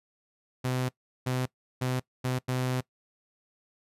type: tone bursts at uneven times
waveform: sawtooth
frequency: 127.6 Hz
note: C3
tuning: 43 cents flat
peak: -23 dBFS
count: 5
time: 0.64-0.89 / 1.26-1.46 / 1.81-2 / 2.24-2.39 / 2.48-2.81 s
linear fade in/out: 10 ms
effects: noise-tail reverb RT60 0.1 s tail -21 dB re dry + resampled to 32000 Hz